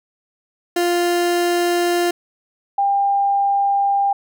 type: tone pair in turn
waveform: 30% pulse / sine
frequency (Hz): 349.2 / 798.1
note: F4 / G5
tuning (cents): 0 / +31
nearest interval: octave + major second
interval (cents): 1431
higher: second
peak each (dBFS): -13 / -14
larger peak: first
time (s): 0.76-2.11 / 2.78-4.13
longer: neither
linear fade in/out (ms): 5
effects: none